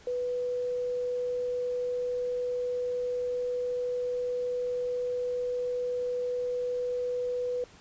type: tone with quantisation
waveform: sine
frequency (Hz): 493.9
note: B4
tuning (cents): 0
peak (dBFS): -28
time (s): 0.07-7.64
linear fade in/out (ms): 2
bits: 9
effects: pink hiss -55 dBFS RMS until 7.8 s + resampled to 16000 Hz